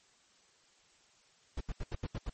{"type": "noise bursts", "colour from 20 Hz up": "brown", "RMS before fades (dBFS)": -36, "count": 7, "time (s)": [1.57, 2.297], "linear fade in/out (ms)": 5, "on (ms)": 37, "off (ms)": 78, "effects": ["white hiss -66 dBFS RMS until 2.33 s", "MP3 32 kbps"]}